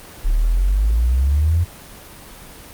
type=exponential sweep; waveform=sine; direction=up; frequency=35.15 to 88.3 Hz; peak=-13 dBFS; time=0.24-1.65 s; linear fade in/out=20 ms; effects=pink hiss -39 dBFS RMS until 2.73 s + Opus 24 kbps